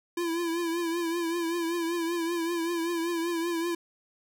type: tone with vibrato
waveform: square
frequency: 337.8 Hz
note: E4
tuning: 42 cents sharp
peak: -28 dBFS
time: 0.17-3.75 s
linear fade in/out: 5 ms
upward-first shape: triangle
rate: 5.2 Hz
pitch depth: 66 cents each way
effects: none